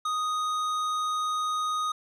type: tone with tanh clipping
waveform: triangle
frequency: 1244.5 Hz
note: D#6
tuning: in tune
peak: -28 dBFS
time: 0.05-1.92 s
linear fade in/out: 5 ms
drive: 17 dB
effects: none